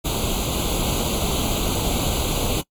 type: noise with comb filter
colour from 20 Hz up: pink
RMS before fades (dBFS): -23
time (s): 0.04-2.62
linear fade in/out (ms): 20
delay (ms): 0.28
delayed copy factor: +0.95
effects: noise-tail reverb RT60 0.1 s tail -22 dB re dry + AAC 64 kbps